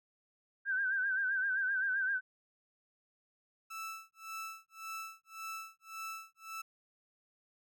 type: tone with vibrato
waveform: sine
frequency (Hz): 1558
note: G6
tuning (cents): -11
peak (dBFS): -30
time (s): 0.65-2.21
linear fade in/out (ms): 50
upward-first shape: sine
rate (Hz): 7.7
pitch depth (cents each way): 69
type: tone with tremolo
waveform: 30% pulse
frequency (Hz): 1318.5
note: E6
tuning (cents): 0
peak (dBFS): -37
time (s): 3.7-6.62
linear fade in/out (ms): 10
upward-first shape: sine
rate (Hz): 1.8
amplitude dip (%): 100
effects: none